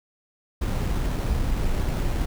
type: noise with sample-and-hold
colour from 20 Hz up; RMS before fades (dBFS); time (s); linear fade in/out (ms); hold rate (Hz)
brown; -24; 0.61-2.26; 10; 4900
effects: none